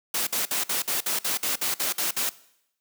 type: noise bursts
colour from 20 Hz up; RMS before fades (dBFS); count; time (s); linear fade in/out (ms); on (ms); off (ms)
white; -26; 12; 0.14-2.294; 5; 130; 54
effects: noise-tail reverb RT60 0.8 s tail -20 dB re dry + high-pass 200 Hz 12 dB/octave